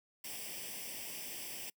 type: noise with comb filter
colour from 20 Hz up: white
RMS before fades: -44 dBFS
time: 0.24-1.7 s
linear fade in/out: 5 ms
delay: 0.37 ms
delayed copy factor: +0.8
effects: noise-tail reverb RT60 0.1 s tail -26 dB re dry + high-pass 150 Hz 12 dB/octave